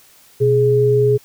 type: tone pair together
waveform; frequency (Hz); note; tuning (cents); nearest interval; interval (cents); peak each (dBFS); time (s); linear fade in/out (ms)
sine; 124.2 / 417.8; B2 / G#4; +10 / +10; octave + major sixth; 2100; -16 / -12; 0.4-1.18; 20
effects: white hiss -49 dBFS RMS until 1.24 s